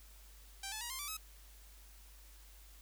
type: tone with pitch steps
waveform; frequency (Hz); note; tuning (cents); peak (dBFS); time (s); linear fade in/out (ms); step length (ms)
5% pulse; 784 / 864.9 / 954.1 / 1052.6 / 1161.2 / 1281; G5 / A5 / A#5 / C6 / D6 / E6; 0 / -30 / +40 / +10 / -20 / -50; -29; 0.63-1.17; 5; 90
effects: added 50 Hz sine -56 dBFS peak until 2.81 s + white hiss -62 dBFS RMS until 2.81 s